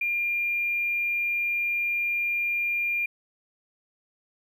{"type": "tone with hard clipping", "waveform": "triangle", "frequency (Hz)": 2400, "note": "D7", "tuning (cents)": 37, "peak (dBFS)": -24, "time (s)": [0.01, 3.06], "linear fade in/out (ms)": 5, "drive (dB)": 3, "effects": []}